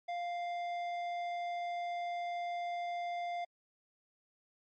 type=tone with tanh clipping; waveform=sine; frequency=698.5 Hz; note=F5; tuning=in tune; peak=-37 dBFS; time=0.08-3.45 s; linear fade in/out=10 ms; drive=11 dB; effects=MP3 32 kbps